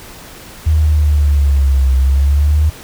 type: linear two-way sweep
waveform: sine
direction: down then up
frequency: 78.8 to 65.2 to 77.4 Hz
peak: -8 dBFS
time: 0.66-2.7 s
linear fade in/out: 10 ms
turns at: 1.96 s
effects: pink hiss -35 dBFS RMS until 2.83 s